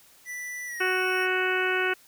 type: tone with pitch glide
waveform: square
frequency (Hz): 1975.5 to 1853.9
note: B6 to A#6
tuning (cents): 0 to -10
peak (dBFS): -34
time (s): 0.25-1.28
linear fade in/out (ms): 50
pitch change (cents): -110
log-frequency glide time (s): 0.66-0.82
type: harmonic tone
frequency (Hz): 370.5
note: F#4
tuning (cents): +2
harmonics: 1 / 2 / 3 / 4 / 5 / 6 / 7 / 8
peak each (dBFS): -28 / -35 / -35 / -27 / -33 / -34 / -32 / -38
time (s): 0.8-1.94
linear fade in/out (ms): 10
effects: white hiss -56 dBFS RMS until 2.07 s